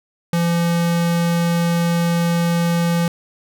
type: tone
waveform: square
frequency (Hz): 170.3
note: F3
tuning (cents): -43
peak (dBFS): -16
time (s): 0.33-3.08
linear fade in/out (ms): 2
effects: none